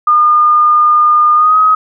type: tone with pitch glide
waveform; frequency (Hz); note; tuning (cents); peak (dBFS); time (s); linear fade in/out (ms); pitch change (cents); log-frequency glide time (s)
sine; 1215 to 1265.1; D#6 to D#6; -42 to +28; -5; 0.07-1.75; 5; +70; 1.35-1.57
effects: none